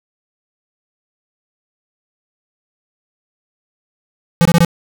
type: tone bursts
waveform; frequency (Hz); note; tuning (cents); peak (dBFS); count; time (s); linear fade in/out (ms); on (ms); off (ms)
square; 170; F3; -46; -8; 4; 4.41-4.648; 0; 43; 22
effects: none